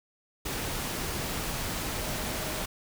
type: tone in noise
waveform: sine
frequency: 621 Hz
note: D#5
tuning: 3 cents flat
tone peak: -43 dBFS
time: 2.01-2.63 s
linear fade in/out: 10 ms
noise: pink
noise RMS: -33 dBFS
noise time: 0.45-2.66 s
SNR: -13 dB
effects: none